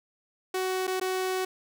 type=tone with dropouts; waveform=sawtooth; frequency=373.5 Hz; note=F#4; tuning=16 cents sharp; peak=-23 dBFS; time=0.54-1.45 s; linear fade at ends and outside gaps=5 ms; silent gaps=0.87-0.876 / 0.999-1.012 s; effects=none